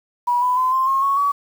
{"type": "tone with pitch steps", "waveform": "sine", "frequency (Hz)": [971, 996.6, 1022.8, 1049.7, 1077.4, 1105.8, 1134.9], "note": ["B5", "B5", "C6", "C6", "C#6", "C#6", "C#6"], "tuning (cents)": [-30, 15, -40, 5, -50, -5, 40], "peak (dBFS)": -15, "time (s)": [0.27, 1.32], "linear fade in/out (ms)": 10, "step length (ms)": 150, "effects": ["7-bit"]}